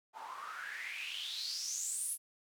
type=noise with band-pass filter sweep; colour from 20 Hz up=white; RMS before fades=-41 dBFS; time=0.13-2.18 s; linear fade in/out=50 ms; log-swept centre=820 to 11000 Hz; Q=7.8; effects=none